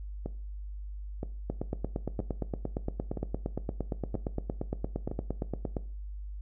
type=two click trains; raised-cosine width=2 ms; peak=-18 / -21 dBFS; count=38 / 6; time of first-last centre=1.5-5.768 / 0.26-5.114 s; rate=8.67 / 1.03 Hz; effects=noise-tail reverb RT60 0.4 s tail -17 dB re dry + added 50 Hz sine -37 dBFS peak until 6.41 s